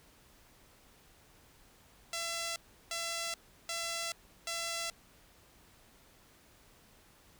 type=tone bursts; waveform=5% pulse; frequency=673 Hz; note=E5; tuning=36 cents sharp; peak=-24 dBFS; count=4; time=2.13-4.9 s; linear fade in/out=2 ms; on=430 ms; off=350 ms; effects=pink hiss -62 dBFS RMS until 7.39 s